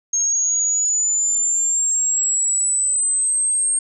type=linear sweep; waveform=sine; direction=up; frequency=6480 to 8550 Hz; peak=-16 dBFS; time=0.13-3.79 s; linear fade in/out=5 ms; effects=none